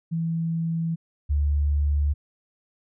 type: tone pair in turn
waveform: sine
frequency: 164.81 / 72.72 Hz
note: E3 / D2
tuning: 0 / -16 cents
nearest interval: octave + major second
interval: 1416 cents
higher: first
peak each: -23 / -19 dBFS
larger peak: second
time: 0.11-0.96 / 1.29-2.14 s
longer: neither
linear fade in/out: 20 ms
effects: none